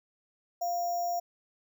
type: tone with sample-and-hold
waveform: sine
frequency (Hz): 698.5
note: F5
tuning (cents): 0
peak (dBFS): -28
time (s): 0.61-1.2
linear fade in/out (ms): 10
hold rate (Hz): 6300
effects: none